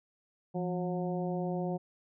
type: harmonic tone with a mistuned harmonic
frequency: 180.8 Hz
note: F#3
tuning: 40 cents flat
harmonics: 1 / 2 / 3 / 4 / 5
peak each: -33 / -37 / -39 / -40 / -49 dBFS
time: 0.54-1.78 s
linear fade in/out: 20 ms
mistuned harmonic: 1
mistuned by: -80 cents
effects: none